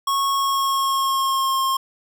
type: tone with pitch glide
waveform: square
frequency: 1100 to 1069.3 Hz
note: C#6 to C6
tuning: -14 to +37 cents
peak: -19 dBFS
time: 0.07-1.77 s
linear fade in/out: 5 ms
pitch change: -49 cents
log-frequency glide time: 0.28-1.62 s
effects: none